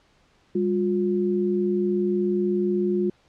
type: tone pair together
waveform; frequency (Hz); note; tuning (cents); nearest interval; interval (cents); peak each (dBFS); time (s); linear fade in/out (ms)
sine; 200 / 356.4; G3 / F4; +35 / +35; minor seventh; 1000; -24 / -22; 0.55-3.1; 5
effects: pink hiss -61 dBFS RMS until 3.28 s + low-pass 5000 Hz 12 dB/octave